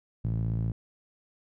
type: tone with band-pass filter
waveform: sawtooth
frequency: 55.7 Hz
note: A1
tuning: 22 cents sharp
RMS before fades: -29 dBFS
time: 0.24-0.72 s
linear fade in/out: 5 ms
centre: 130 Hz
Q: 3.2
effects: none